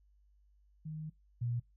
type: tone pair in turn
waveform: sine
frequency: 155.56 / 119.66 Hz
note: D#3 / A#2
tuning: 0 / +46 cents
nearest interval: perfect fourth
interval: 454 cents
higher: first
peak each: -39 / -32 dBFS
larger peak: second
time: 0.85-1.1 / 1.41-1.6 s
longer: first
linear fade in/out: 10 ms
effects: noise-tail reverb RT60 0.2 s tail -23 dB re dry + added 50 Hz sine -64 dBFS peak until 1.76 s